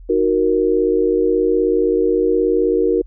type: chord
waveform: sine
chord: D# minor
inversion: none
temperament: equal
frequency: 311.1 / 370 / 466.2 Hz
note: D#4 / F#4 / A#4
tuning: 0 / 0 / 0 cents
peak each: -20 / -17 / -16 dBFS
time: 0.09-3.02 s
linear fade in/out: 10 ms
effects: added 42 Hz sine -35 dBFS peak until 3.06 s

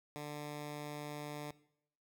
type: tone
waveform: 10% pulse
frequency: 148 Hz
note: D3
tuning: 14 cents sharp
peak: -34 dBFS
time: 0.16-1.51 s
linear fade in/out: 0 ms
effects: noise-tail reverb RT60 0.7 s tail -19 dB re dry

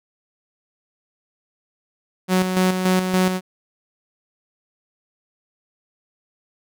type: tone with tremolo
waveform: sawtooth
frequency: 185 Hz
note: F#3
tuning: in tune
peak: -11 dBFS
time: 2.28-3.41 s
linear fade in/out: 50 ms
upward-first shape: square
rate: 3.5 Hz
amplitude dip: 50%
effects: none

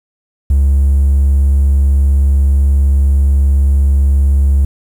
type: tone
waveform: triangle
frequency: 69.3 Hz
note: C#2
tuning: in tune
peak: -4 dBFS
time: 0.5-4.65 s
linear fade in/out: 5 ms
effects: tanh soft clip ceiling -2 dBFS + 7-bit

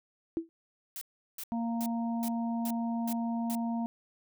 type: tone with exponential decay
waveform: sine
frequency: 329.6 Hz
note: E4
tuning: in tune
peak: -24 dBFS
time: 0.37-0.49 s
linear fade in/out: 0 ms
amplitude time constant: 25 ms
type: noise bursts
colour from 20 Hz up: blue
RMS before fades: -40 dBFS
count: 7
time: 0.96-3.551 s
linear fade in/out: 0 ms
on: 53 ms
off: 370 ms
type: harmonic tone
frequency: 231.7 Hz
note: A#3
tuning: 10 cents flat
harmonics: 1 / 3 / 4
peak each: -30 / -40 / -42 dBFS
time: 1.52-3.86 s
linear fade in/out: 0 ms
effects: none

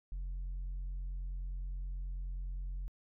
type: tone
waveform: sine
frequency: 44.73 Hz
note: F1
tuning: 42 cents sharp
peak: -34 dBFS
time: 0.12-2.88 s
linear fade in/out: 0 ms
effects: tanh soft clip ceiling -36 dBFS

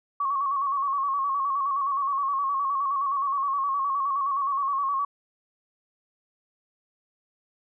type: tone with vibrato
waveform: sine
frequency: 1108.7 Hz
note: C#6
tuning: in tune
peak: -23 dBFS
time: 0.2-5.05 s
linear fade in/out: 5 ms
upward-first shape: square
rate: 9.6 Hz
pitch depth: 49 cents each way
effects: none

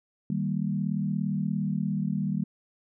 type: chord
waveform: sine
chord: Eb major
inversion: none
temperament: equal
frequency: 155.56 / 196 / 233.1 Hz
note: Eb3 / G3 / Bb3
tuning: 0 / 0 / 0 cents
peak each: -30 / -28 / -33 dBFS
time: 0.3-2.44 s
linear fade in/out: 2 ms
effects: none

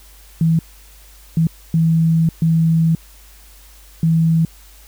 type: tone bursts at uneven times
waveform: sine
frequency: 163 Hz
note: E3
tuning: 19 cents flat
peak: -11 dBFS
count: 5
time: 0.41-0.59 / 1.37-1.47 / 1.74-2.29 / 2.42-2.95 / 4.03-4.45 s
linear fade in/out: 2 ms
effects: added 50 Hz sine -43 dBFS peak until 4.87 s + white hiss -47 dBFS RMS until 4.87 s

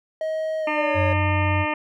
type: tone with pitch glide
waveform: triangle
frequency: 632 to 553.4 Hz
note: D#5 to C#5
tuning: +27 to -3 cents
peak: -21 dBFS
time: 0.21-1.13 s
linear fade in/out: 2 ms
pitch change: -230 cents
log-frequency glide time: 0.6-0.99 s
type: harmonic tone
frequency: 302.6 Hz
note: D#4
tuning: 48 cents flat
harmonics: 1 / 2 / 3 / 4 / 6 / 7 / 8 / 9 / 10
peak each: -29 / -29 / -27 / -31 / -31 / -32 / -31 / -35 / -42 dBFS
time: 0.67-1.74 s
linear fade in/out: 5 ms
type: tone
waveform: sine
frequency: 93.5 Hz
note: F#2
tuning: 19 cents sharp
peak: -20 dBFS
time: 0.94-1.66 s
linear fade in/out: 50 ms
effects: none

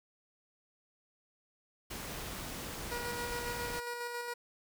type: noise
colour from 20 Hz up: pink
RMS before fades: -42 dBFS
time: 1.9-3.8 s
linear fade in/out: 10 ms
type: tone with tremolo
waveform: 15% pulse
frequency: 479.8 Hz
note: A#4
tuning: 50 cents sharp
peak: -30 dBFS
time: 2.91-4.34 s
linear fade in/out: 10 ms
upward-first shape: square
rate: 7.3 Hz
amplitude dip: 30%
effects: none

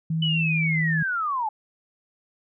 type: tone with vibrato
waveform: sine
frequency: 160.3 Hz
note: E3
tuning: 48 cents flat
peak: -22 dBFS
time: 0.1-1.03 s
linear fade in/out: 5 ms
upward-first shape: sine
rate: 4.1 Hz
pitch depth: 10 cents each way
type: linear sweep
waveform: sine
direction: down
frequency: 3000 to 830.6 Hz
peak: -23 dBFS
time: 0.22-1.49 s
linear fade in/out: 5 ms
effects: none

